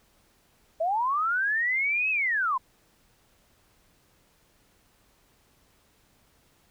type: linear two-way sweep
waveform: sine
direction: up then down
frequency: 622 to 2608 to 970 Hz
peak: -23 dBFS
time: 0.8-2.58 s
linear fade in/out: 10 ms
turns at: 2.1 s
effects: pink hiss -64 dBFS RMS until 6.7 s